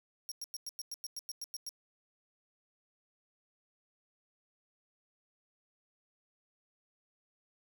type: tone bursts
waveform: sawtooth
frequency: 5588 Hz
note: F8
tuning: in tune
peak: -36 dBFS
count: 12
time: 0.29-1.691 s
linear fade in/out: 0 ms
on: 26 ms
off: 99 ms
effects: none